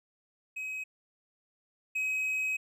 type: tone pair in turn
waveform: triangle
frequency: 2539 / 2539 Hz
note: D#7 / D#7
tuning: +34 / +34 cents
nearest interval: unison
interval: 0 cents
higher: neither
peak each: -33 / -27 dBFS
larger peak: second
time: 0.56-0.84 / 1.95-2.57 s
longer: second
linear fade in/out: 10 ms
effects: none